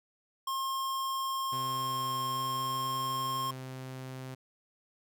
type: tone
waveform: square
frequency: 1070 Hz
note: C6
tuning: 38 cents sharp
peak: -32 dBFS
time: 0.47-3.51 s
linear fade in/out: 5 ms
type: tone with pitch glide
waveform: sawtooth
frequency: 128.7 to 130.27 Hz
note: C3 to C3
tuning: -28 to -7 cents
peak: -36 dBFS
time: 1.52-4.35 s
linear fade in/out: 10 ms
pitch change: +21 cents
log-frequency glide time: 2.22-2.99 s
effects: none